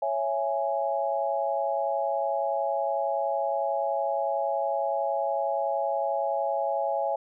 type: chord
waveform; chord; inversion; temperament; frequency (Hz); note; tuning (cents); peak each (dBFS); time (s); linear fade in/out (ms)
sine; C# minor; none; just; 554.4 / 665.2 / 831.5; C#5 / E5 / G#5; 0 / +16 / +2; -29 / -29 / -29; 0.02-7.16; 5
effects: none

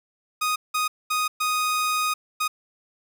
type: tone bursts at uneven times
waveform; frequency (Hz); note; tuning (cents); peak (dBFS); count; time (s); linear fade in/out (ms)
sawtooth; 1244.5; D#6; 0; -18; 5; 0.41-0.56 / 0.74-0.88 / 1.1-1.28 / 1.4-2.14 / 2.4-2.48; 10
effects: none

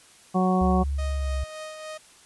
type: harmonic tone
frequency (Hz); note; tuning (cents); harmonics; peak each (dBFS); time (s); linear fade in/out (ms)
185; F#3; 0; 1 / 2 / 3 / 4 / 5 / 6; -21 / -28 / -31 / -26 / -38 / -30; 0.34-0.84; 20
type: tone with pitch glide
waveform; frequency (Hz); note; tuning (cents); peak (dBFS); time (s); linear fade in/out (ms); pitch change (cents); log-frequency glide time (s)
sine; 69.9 to 66.94; C#2 to C2; +15 to +40; -24; 0.61-1.44; 5; -75; 1.17-1.32
type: tone with tremolo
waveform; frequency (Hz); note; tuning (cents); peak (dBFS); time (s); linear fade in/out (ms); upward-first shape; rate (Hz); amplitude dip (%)
sawtooth; 622.3; D#5; 0; -30; 0.98-1.98; 10; triangle; 3.5; 45
effects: white hiss -53 dBFS RMS until 2.25 s + resampled to 24000 Hz

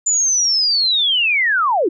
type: linear sweep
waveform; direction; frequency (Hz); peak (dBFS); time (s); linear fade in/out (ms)
sine; down; 7100 to 293.7; -13; 0.06-1.89; 10
effects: none

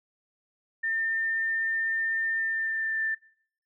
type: tone with pitch glide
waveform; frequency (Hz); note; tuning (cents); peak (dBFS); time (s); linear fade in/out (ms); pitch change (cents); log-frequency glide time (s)
sine; 1804 to 1778.1; A6 to A6; +43 to +18; -26; 0.83-3.15; 10; -25; 2.34-3.03
effects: noise-tail reverb RT60 0.6 s tail -22 dB re dry

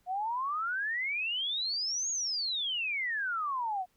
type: exponential two-way sweep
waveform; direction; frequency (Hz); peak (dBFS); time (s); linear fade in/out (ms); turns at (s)
sine; up then down; 710 to 6750 to 710; -30; 0.06-3.86; 50; 2.1
effects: pink hiss -72 dBFS RMS until 3.96 s

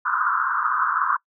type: band-pass noise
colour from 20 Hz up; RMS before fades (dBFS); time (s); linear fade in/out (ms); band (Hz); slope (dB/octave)
white; -22; 0.05-1.17; 10; 1000 to 1500; 96
effects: noise-tail reverb RT60 0.1 s tail -24 dB re dry

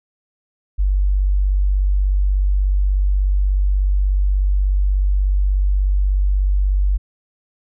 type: tone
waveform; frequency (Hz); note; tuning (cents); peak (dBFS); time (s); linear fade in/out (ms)
sine; 48.27; G1; -26; -13; 0.78-6.98; 20
effects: none

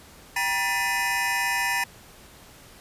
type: tone cluster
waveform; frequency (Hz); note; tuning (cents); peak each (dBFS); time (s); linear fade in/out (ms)
square; 788 / 956 / 1773 / 2009 / 2501; G5 / A#5 / A6 / B6 / D#7; +9 / +43 / +13 / +29 / +8; -34 / -30 / -28 / -31 / -31; 0.36-1.84; 5
effects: pink hiss -49 dBFS RMS until 2.8 s + resampled to 32000 Hz

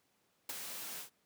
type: noise with ADSR envelope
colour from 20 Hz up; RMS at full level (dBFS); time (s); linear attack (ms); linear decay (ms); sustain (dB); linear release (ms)
white; -38; 0.49-1.1; 5; 26; -6; 110
effects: pink hiss -75 dBFS RMS until 1.25 s + high-pass 150 Hz 12 dB/octave

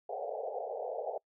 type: band-pass noise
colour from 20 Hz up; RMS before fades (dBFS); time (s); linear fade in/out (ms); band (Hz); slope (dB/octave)
white; -38; 0.09-1.18; 5; 430 to 790; 96
effects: noise-tail reverb RT60 0.1 s tail -25 dB re dry

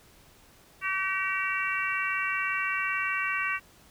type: harmonic tone with a mistuned harmonic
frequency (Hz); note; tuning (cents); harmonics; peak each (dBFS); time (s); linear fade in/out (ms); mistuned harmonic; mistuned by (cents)
382.1; G4; -44; 3 / 4 / 5 / 6 / 7; -33 / -33 / -33 / -33 / -33; 0.81-3.6; 50; 7; +31
effects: pink hiss -57 dBFS RMS until 3.9 s

